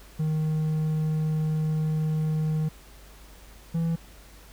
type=tone pair in turn; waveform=triangle; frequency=155.8 / 165.4 Hz; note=D#3 / E3; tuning=+3 / +6 cents; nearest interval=minor second; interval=103 cents; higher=second; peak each=-21 dBFS; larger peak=neither; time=0.19-2.69 / 3.74-3.96 s; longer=first; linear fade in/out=10 ms; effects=added 50 Hz sine -49 dBFS peak until 4.52 s + pink hiss -52 dBFS RMS until 4.52 s